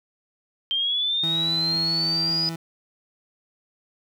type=linear sweep; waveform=sine; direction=up; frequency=3145 to 4978 Hz; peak=-21 dBFS; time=0.71-2.49 s; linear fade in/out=0 ms
type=tone; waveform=30% pulse; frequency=164.9 Hz; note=E3; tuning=1 cent sharp; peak=-27 dBFS; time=1.23-2.56 s; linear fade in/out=5 ms
effects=none